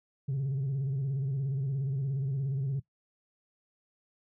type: tone with vibrato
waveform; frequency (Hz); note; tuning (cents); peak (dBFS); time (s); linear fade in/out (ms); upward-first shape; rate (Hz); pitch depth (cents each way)
sine; 135.8; C#3; -35; -26; 0.28-2.8; 10; square; 17; 65
effects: noise-tail reverb RT60 0.1 s tail -19 dB re dry + tanh soft clip ceiling -27 dBFS